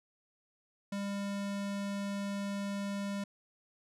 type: tone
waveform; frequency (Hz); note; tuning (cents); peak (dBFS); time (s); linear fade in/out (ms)
square; 200; G3; +35; -35; 0.92-3.24; 5
effects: low-pass 10000 Hz 12 dB/octave